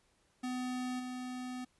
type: tone with level steps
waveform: square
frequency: 251.8 Hz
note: B3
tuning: 34 cents sharp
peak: -36 / -40 dBFS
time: 0.43-1.65 s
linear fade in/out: 10 ms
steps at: 0.99 s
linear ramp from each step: 10 ms
effects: pink hiss -72 dBFS RMS until 1.79 s + resampled to 24000 Hz